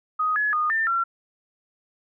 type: tone with pitch steps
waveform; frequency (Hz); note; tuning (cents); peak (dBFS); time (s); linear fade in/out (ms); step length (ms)
sine; 1251 / 1697 / 1228 / 1792 / 1363; D#6 / G#6 / D#6 / A6 / F6; +9 / +37 / -23 / +31 / -43; -20; 0.19-1.04; 10; 170
effects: none